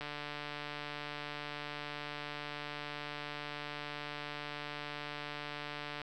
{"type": "click train", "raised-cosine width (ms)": 0.3, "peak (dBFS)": -25, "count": 884, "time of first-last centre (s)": [0.01, 6.017], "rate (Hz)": 147, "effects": []}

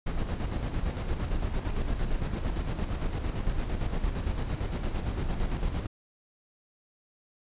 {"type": "noise with tremolo", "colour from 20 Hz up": "brown", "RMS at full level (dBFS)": -28, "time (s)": [0.06, 5.87], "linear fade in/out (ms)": 10, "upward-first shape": "square", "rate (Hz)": 8.8, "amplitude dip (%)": 45, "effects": ["resampled to 8000 Hz"]}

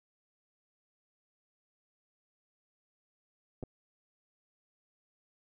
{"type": "clicks", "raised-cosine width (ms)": 2, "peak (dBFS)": -28, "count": 2, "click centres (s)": [3.628, 3.636], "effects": []}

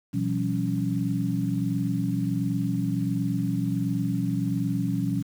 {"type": "tone cluster", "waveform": "sine", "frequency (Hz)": [121.8, 169.4, 190.8, 278.2], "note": ["B2", "E3", "G3", "C#4"], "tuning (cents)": [-24, 48, -47, 6], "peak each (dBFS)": -29, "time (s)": [0.13, 5.23], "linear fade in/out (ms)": 20, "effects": ["8-bit"]}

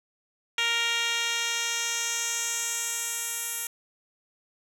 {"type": "tone with band-pass filter sweep", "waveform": "10% pulse", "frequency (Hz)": 466.2, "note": "A#4", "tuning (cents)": 0, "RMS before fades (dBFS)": -29, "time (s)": [0.58, 3.67], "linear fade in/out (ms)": 2, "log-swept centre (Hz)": [3300, 11000], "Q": 1.6, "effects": []}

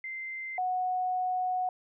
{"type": "tone pair in turn", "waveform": "sine", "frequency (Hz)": [2081, 735.7], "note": ["C7", "F#5"], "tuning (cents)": [-10, -10], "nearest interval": "octave + tritone", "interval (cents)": 1800, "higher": "first", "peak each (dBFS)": [-35, -27], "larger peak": "second", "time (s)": [[0.04, 0.58], [0.58, 1.69]], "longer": "second", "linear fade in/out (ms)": 2, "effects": []}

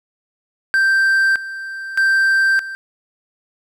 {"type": "tone with tremolo", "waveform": "triangle", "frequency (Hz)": 1568, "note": "G6", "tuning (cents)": 0, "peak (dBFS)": -10, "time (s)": [0.74, 2.75], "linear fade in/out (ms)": 0, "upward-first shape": "square", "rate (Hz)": 0.81, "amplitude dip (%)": 80, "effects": []}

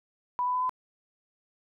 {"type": "tone with pitch steps", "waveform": "sine", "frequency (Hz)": [987.8, 995.8, 1003.9, 1012.1], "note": ["B5", "B5", "B5", "B5"], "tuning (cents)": [0, 14, 28, 42], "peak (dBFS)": -25, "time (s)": [0.39, 0.694], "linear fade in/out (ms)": 0, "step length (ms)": 76, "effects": []}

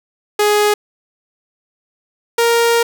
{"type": "tone pair in turn", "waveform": "sawtooth", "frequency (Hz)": [417.1, 466.9], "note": ["G#4", "A#4"], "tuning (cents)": [7, 3], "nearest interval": "major second", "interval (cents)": 196, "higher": "second", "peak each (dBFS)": -7, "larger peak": "neither", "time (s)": [[0.39, 0.74], [2.38, 2.83]], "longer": "second", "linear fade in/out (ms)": 5, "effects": []}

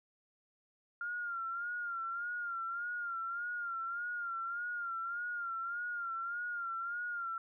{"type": "tone with vibrato", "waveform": "sine", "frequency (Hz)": 1396.9, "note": "F6", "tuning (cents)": 0, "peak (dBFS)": -36, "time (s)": [1.01, 7.38], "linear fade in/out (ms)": 2, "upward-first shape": "sine", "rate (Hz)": 1.7, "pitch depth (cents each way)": 63, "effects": []}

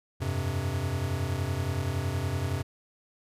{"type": "chord", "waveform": "square", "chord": "F suspended second", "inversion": "none", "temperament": "equal", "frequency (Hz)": [87.31, 98, 130.81], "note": ["F2", "G2", "C3"], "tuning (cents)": [0, 0, 0], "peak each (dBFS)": -33, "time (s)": [0.2, 2.63], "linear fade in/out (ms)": 20, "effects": ["resampled to 32000 Hz"]}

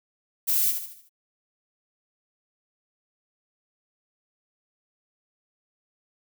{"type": "noise with echo", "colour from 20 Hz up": "violet", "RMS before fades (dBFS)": -23, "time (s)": [0.47, 0.72], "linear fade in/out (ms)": 20, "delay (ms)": 75, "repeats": 5, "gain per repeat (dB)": -7, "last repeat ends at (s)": 1.095, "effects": []}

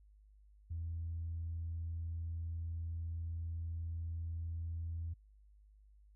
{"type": "tone", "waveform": "sine", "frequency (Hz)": 83.1, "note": "E2", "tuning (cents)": 15, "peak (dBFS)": -37, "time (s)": [0.7, 5.14], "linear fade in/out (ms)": 10, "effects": ["tanh soft clip ceiling -33 dBFS", "added 51 Hz sine -60 dBFS peak until 6.15 s"]}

